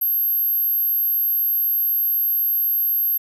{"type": "tone", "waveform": "sine", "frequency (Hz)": 12544, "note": "G9", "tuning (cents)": 0, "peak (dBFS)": -17, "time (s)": [0.01, 3.18], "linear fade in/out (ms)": 10, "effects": []}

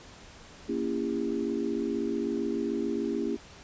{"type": "chord", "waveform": "sine", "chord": "A# diminished seventh", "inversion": "none", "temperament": "just", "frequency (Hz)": [233.1, 279.7, 335.6, 402.8], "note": ["A#3", "C#4", "E4", "G4"], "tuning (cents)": [0, 16, 31, 47], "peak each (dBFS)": -33, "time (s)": [0.68, 3.37], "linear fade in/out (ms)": 20, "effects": ["pink hiss -50 dBFS RMS until 3.63 s", "resampled to 16000 Hz"]}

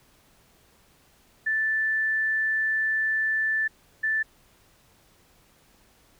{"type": "tone pair in turn", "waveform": "sine", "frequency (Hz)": [1760, 1760], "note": ["A6", "A6"], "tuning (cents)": [0, 0], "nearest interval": "unison", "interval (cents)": 0, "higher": "neither", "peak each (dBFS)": -22, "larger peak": "neither", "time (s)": [[1.46, 3.68], [4.03, 4.23]], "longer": "first", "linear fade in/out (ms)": 10, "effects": ["pink hiss -60 dBFS RMS until 6.19 s"]}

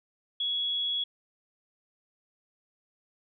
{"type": "tone", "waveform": "sine", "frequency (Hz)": 3354, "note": "G#7", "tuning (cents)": 16, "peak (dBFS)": -27, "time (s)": [0.4, 1.04], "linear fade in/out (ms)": 5, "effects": []}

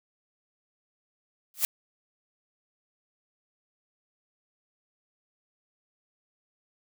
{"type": "noise with exponential growth", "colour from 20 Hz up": "blue", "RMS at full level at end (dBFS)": -20, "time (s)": [1.54, 1.65], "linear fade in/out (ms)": 1, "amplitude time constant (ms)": 23, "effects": []}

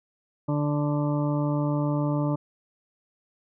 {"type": "harmonic tone", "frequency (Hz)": 146.8, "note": "D3", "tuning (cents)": 0, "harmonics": [1, 2, 3, 4, 6, 7, 8], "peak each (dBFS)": [-25, -27, -41, -32, -37, -40, -40], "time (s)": [0.48, 2.36], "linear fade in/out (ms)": 10, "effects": []}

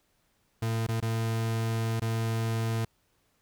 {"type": "tone with dropouts", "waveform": "40% pulse", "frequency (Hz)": 113, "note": "A2", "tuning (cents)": 47, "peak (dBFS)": -26, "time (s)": [0.62, 2.85], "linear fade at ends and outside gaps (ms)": 5, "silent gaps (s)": [[0.868, 0.886], [1.003, 1.024], [1.998, 2.018]], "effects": ["pink hiss -71 dBFS RMS until 3.41 s"]}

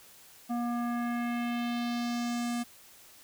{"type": "tone with low-pass filter sweep", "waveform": "square", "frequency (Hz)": 238.8, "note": "A#3", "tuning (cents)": 42, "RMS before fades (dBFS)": -32, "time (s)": [0.49, 2.64], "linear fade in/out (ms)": 20, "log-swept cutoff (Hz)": [910, 10000], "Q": 1.7, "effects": ["white hiss -55 dBFS RMS until 3.23 s"]}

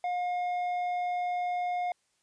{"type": "tone with low-pass filter", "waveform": "square", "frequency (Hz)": 715, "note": "F5", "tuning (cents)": 41, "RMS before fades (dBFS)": -31, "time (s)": [0.04, 1.92], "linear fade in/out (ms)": 2, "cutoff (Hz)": 1700, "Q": 0.87, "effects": ["white hiss -73 dBFS RMS until 2.22 s", "resampled to 22050 Hz"]}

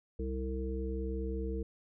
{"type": "harmonic tone with a mistuned harmonic", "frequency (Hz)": 65.41, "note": "C2", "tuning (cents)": 0, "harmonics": [1, 3, 5, 7], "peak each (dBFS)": [-35, -42, -42, -40], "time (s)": [0.19, 1.63], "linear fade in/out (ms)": 5, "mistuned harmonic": 7, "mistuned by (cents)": -21, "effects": []}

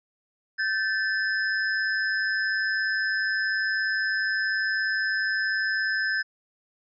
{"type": "tone cluster", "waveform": "sine", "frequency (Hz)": [1547, 1748, 5110], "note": ["G6", "A6", "D#8"], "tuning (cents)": [-23, -12, 45], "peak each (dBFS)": [-26, -27, -34], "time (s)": [0.58, 6.23], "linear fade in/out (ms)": 20, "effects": []}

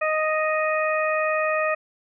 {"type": "harmonic tone", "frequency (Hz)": 622.3, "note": "D#5", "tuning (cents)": 0, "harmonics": [1, 2, 3, 4], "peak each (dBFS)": [-23, -26, -28, -29], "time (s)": [0.01, 1.75], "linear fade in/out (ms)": 10, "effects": []}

